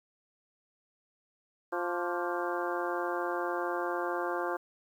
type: harmonic tone with a mistuned harmonic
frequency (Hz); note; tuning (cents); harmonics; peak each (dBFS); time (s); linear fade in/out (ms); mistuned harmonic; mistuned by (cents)
175.6; F3; +10; 2 / 3 / 4 / 5 / 6 / 7 / 8 / 9; -35 / -37 / -38 / -39 / -40 / -40 / -41 / -42; 1.72-4.57; 10; 7; -90
effects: 10-bit